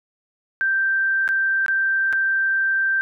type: tone with dropouts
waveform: sine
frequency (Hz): 1568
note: G6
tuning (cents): 0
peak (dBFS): -17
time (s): 0.61-3.01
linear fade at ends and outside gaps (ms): 0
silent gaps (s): 1.278-1.289 / 1.662-1.682 / 2.127-2.132
effects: none